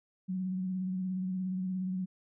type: tone with vibrato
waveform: sine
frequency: 185.8 Hz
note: F#3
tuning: 7 cents sharp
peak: -31 dBFS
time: 0.28-2.06 s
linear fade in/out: 20 ms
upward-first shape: sine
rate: 17 Hz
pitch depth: 33 cents each way
effects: none